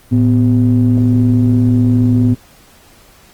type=ring-modulated tone; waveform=triangle; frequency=69.5 Hz; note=C#2; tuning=5 cents sharp; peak=-3 dBFS; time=0.11-2.35 s; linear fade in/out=20 ms; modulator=180 Hz; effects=pink hiss -45 dBFS RMS until 3.33 s + Opus 24 kbps